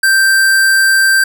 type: tone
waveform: square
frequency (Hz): 1568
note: G6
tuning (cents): 0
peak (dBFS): -8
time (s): 0.03-1.24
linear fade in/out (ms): 5
effects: none